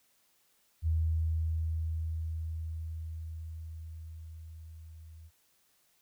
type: tone with level ramp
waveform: sine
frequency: 80.5 Hz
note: E2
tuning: 41 cents flat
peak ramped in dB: -25 to -48 dBFS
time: 0.82-5.31 s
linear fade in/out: 50 ms
effects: white hiss -70 dBFS RMS until 6.01 s